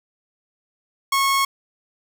sawtooth tone, 1095 Hz, C#6, 22 cents flat, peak -13 dBFS, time 1.12-1.45 s, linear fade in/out 5 ms, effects none

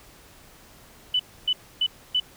sine tone bursts, 2990 Hz, F#7, 17 cents sharp, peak -19 dBFS, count 4, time 1.14-2.2 s, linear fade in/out 5 ms, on 55 ms, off 280 ms, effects pink hiss -51 dBFS RMS until 2.36 s

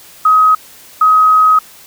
sine tone bursts at uneven times, 1265 Hz, D#6, 28 cents sharp, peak -5 dBFS, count 2, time 0.25-0.55 / 1.01-1.59 s, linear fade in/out 5 ms, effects white hiss -39 dBFS RMS until 1.86 s

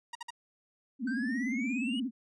sawtooth tone bursts, 944 Hz, A#5, 22 cents sharp, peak -34 dBFS, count 3, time 0.13-0.305 s, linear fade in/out 5 ms, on 23 ms, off 53 ms
sine tone with vibrato, 247.4 Hz, B3, 3 cents sharp, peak -30 dBFS, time 0.99-2.11 s, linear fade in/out 50 ms, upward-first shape sine, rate 17 Hz, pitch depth 190 cents each way
triangle exponential sweep, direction up, 1522 to 2960 Hz, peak -35 dBFS, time 1.07-2 s, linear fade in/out 5 ms
effects resampled to 22050 Hz

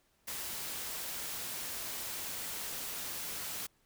white noise, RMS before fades -40 dBFS, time 0.27-3.67 s, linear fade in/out 10 ms, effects pink hiss -72 dBFS RMS until 3.85 s

